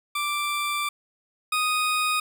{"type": "tone pair in turn", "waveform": "20% pulse", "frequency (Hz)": [1174.7, 1244.4], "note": ["D6", "D#6"], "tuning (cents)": [0, 0], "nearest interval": "minor second", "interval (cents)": 100, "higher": "second", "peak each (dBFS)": [-20, -17], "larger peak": "second", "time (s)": [[0.15, 0.89], [1.52, 2.2]], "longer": "first", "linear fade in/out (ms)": 5, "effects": []}